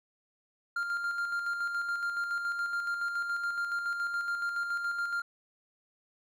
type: tone with tremolo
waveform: triangle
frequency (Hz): 1396.9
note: F6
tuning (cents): 0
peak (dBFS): -27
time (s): 0.76-5.22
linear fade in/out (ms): 5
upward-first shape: square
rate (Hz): 7.1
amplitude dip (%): 40
effects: none